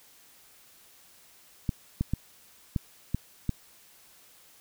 clicks, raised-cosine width 5 ms, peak -14 dBFS, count 6, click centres 1.692 / 2.01 / 2.136 / 2.762 / 3.146 / 3.493 s, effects white hiss -57 dBFS RMS until 4.6 s

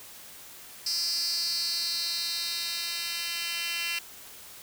10% pulse tone with high-pass filter sweep, 340.6 Hz, F4, 43 cents flat, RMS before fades -31 dBFS, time 0.86-3.99 s, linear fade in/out 5 ms, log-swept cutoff 5000 to 2900 Hz, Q 5.8, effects white hiss -47 dBFS RMS until 4.62 s

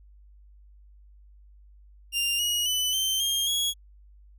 sawtooth tone with pitch steps, 2794 / 2894 / 2998 / 3106 / 3217 / 3332 Hz, F7 / F#7 / F#7 / G7 / G7 / G#7, 0 / -39 / +22 / -17 / +44 / +5 cents, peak -21 dBFS, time 2.12-3.74 s, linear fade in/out 50 ms, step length 270 ms, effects added 50 Hz sine -50 dBFS peak until 4.38 s

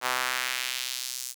sawtooth tone with high-pass filter sweep, 127.2 Hz, C3, 48 cents flat, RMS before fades -31 dBFS, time 0.01-1.35 s, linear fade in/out 50 ms, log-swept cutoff 950 to 7200 Hz, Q 1.2, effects 8-bit

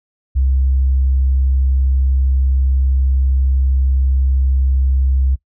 sine tone, 66.2 Hz, C2, 21 cents sharp, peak -10 dBFS, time 0.35-5.36 s, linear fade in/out 20 ms, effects noise-tail reverb RT60 0.1 s tail -22 dB re dry + tanh soft clip ceiling -7 dBFS

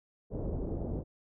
pink low-pass noise, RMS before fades -35 dBFS, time 0.3-1.04 s, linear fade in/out 50 ms, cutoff 580 Hz, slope 24 dB/octave, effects none

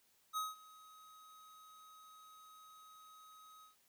square tone with ADSR envelope, 1266 Hz, D#6, 30 cents sharp, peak -36 dBFS, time 0.33-3.76 s, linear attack 40 ms, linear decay 180 ms, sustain -22 dB, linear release 130 ms, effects white hiss -73 dBFS RMS until 3.88 s

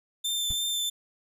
sawtooth tone with vibrato, 3563 Hz, A7, 21 cents sharp, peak -24 dBFS, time 0.24-0.9 s, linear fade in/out 10 ms, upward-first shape sine, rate 3 Hz, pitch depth 13 cents each way
brown noise with exponential decay, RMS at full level -30 dBFS, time 0.5-0.58 s, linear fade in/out 5 ms, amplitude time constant 17 ms
effects none

